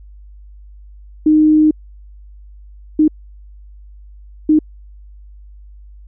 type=tone bursts at uneven times; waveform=sine; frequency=308 Hz; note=D#4; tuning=17 cents flat; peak=-7 dBFS; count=3; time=1.26-1.71 / 2.99-3.08 / 4.49-4.59 s; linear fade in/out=5 ms; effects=added 50 Hz sine -36 dBFS peak until 6.07 s